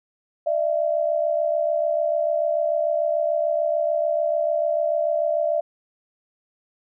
sine tone pair together, 601.2 / 668 Hz, D5 / E5, +40 / +23 cents, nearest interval major second, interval 183 cents, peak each -22 dBFS, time 0.46-5.61 s, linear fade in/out 10 ms, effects none

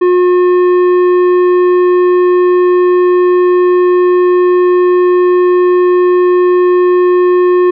sine tone with tanh clipping, 359.5 Hz, F#4, 50 cents flat, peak -7 dBFS, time 0.01-7.71 s, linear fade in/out 10 ms, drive 10 dB, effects none

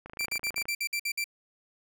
click train, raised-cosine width 0.5 ms, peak -27 dBFS, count 17, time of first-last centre 0.06-0.655 s, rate 26.9 Hz
sawtooth tone bursts, 2349 Hz, D7, in tune, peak -25 dBFS, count 9, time 0.19-1.242 s, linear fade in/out 5 ms, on 68 ms, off 55 ms
effects none

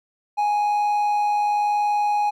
triangle tone with amplitude modulation, 830.6 Hz, G#5, in tune, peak -15 dBFS, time 0.37-2.31 s, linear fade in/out 20 ms, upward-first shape sine, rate 101 Hz, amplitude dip 25%, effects none

